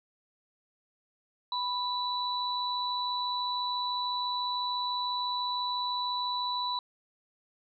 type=tone pair together; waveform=sine; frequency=987.8 / 3957 Hz; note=B5 / B7; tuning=0 / +3 cents; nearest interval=2 octaves; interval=2403 cents; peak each=-31 / -33 dBFS; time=1.52-6.79 s; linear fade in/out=2 ms; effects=none